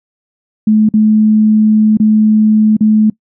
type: tone with dropouts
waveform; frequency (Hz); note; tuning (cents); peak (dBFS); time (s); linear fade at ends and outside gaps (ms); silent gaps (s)
sine; 215.3; A3; -37; -5; 0.67-3.1; 5; 0.89-0.938 / 1.972-1.999 / 2.768-2.807
effects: noise-tail reverb RT60 0.1 s tail -22 dB re dry